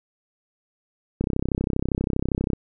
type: click train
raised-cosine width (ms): 3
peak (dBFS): -10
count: 44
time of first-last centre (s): 1.21-2.533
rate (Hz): 32.5
effects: none